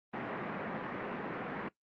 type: band-pass noise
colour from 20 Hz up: pink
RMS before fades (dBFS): -39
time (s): 0.13-1.69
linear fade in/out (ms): 10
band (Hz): 160 to 2100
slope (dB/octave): 24
effects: noise-tail reverb RT60 0.1 s tail -18 dB re dry + Opus 24 kbps